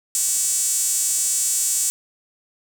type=tone with high-pass filter; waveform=sawtooth; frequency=380.3 Hz; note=F#4; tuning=48 cents sharp; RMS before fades=-21 dBFS; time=0.15-1.9 s; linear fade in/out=0 ms; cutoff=7700 Hz; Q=3.8; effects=none